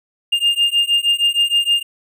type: beating tone pair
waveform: triangle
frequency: 2810 / 2816.4 Hz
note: F7 / F7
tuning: +10 / +14 cents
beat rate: 6.4 Hz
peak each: -15 dBFS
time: 0.32-1.83 s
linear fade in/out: 10 ms
effects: none